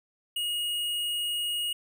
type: tone with tanh clipping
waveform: sine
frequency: 2876 Hz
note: F#7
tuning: 50 cents flat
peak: -29 dBFS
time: 0.36-1.73 s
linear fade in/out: 5 ms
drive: 17 dB
effects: none

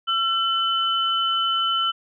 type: tone pair together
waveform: sine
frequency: 1348 / 3026 Hz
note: E6 / F#7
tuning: +38 / +38 cents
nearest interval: octave + major second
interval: 1400 cents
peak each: -22 / -22 dBFS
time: 0.07-1.92 s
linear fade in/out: 20 ms
effects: none

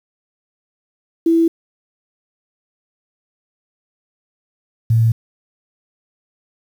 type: tone pair in turn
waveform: sine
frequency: 330.9 / 113.66 Hz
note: E4 / A#2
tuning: +7 / -43 cents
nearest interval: octave + perfect fifth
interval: 1850 cents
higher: first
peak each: -10 dBFS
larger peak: neither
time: 1.26-1.48 / 4.9-5.12 s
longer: neither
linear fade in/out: 5 ms
effects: 7-bit

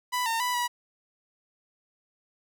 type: tone with pitch steps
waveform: sawtooth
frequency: 992 / 911 / 989 / 971 Hz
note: B5 / A#5 / B5 / B5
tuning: +7 / -40 / +2 / -30 cents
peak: -22 dBFS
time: 0.12-0.68 s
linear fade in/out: 20 ms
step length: 140 ms
effects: none

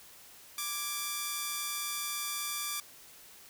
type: tone pair together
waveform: 5% pulse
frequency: 1174.6 / 1661.2 Hz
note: D6 / G#6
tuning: 0 / 0 cents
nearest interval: tritone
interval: 600 cents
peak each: -22 / -32 dBFS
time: 0.58-2.8 s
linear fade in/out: 2 ms
effects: white hiss -54 dBFS RMS until 3.49 s

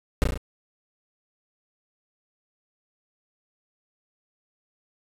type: noise with echo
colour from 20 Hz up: brown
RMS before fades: -18 dBFS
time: 0.22-0.24 s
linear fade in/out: 0 ms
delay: 34 ms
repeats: 4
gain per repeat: -3 dB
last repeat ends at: 0.376 s
effects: resampled to 32000 Hz

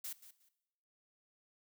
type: noise with echo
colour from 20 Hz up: blue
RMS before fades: -43 dBFS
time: 0.04-0.13 s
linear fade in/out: 5 ms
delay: 180 ms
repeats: 2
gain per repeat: -14 dB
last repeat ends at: 0.49 s
effects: noise-tail reverb RT60 0.9 s tail -18 dB re dry

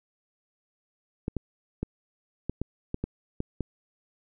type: clicks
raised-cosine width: 3 ms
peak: -16 dBFS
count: 9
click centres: 1.281 / 1.367 / 1.83 / 2.496 / 2.616 / 2.944 / 3.04 / 3.404 / 3.607 s
effects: none

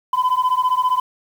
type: beating tone pair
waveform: sine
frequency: 1003 / 1018 Hz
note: B5 / C6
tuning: +26 / -48 cents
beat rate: 15 Hz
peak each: -16 dBFS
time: 0.13-1 s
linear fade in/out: 5 ms
effects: tanh soft clip ceiling -12 dBFS + 7-bit

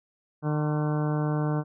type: harmonic tone with a mistuned harmonic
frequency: 150.9 Hz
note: D3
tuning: 47 cents sharp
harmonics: 1 / 2 / 3 / 4 / 5 / 6 / 7 / 8 / 9 / 10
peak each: -25 / -31 / -35 / -37 / -39 / -41 / -42 / -43 / -44 / -45 dBFS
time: 0.42-1.64 s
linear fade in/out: 50 ms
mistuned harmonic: 8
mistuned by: -71 cents
effects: none

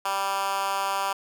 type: tone with high-pass filter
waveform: 10% pulse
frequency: 196 Hz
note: G3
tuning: in tune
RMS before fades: -27 dBFS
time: 0.05-1.13 s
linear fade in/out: 5 ms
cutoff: 920 Hz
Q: 1.8
effects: none

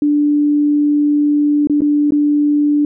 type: tone with dropouts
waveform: sine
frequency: 293.7 Hz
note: D4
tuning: in tune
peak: -10 dBFS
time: 0.02-2.85 s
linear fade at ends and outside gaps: 2 ms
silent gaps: 1.672-1.697 / 1.807-1.818 / 2.107-2.121 s
effects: none

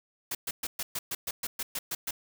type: noise bursts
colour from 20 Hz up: white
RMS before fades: -33 dBFS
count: 12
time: 0.31-2.11 s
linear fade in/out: 5 ms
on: 40 ms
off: 120 ms
effects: none

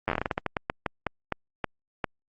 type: slowing click train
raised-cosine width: 0.5 ms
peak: -11 dBFS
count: 19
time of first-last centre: 0.08-2.042 s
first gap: 9 ms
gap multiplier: 1.25
effects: Opus 32 kbps

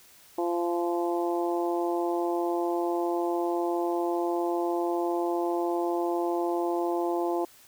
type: harmonic tone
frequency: 172.6 Hz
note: F3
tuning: 20 cents flat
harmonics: 2 / 3 / 4 / 5 / 6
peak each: -27 / -35 / -32 / -34 / -40 dBFS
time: 0.38-7.45 s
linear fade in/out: 5 ms
effects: white hiss -55 dBFS RMS until 7.67 s

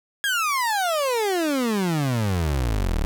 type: exponential sweep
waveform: 30% pulse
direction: down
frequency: 1671 to 34.65 Hz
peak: -18 dBFS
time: 0.24-3.05 s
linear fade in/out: 0 ms
effects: none

